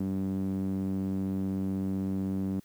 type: tone with band-pass filter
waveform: sawtooth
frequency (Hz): 95.9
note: G2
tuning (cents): -37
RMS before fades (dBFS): -31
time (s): 0-2.6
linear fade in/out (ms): 5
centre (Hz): 230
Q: 4
effects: white hiss -63 dBFS RMS until 2.64 s